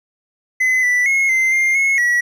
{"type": "tone with pitch steps", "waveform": "triangle", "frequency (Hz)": [2031, 1975, 2167, 2075, 2110, 2177, 1930], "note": ["B6", "B6", "C#7", "C7", "C7", "C#7", "B6"], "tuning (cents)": [48, 0, -40, -15, 14, -32, -40], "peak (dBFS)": -11, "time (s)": [0.6, 2.21], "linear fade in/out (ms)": 10, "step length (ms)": 230, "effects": []}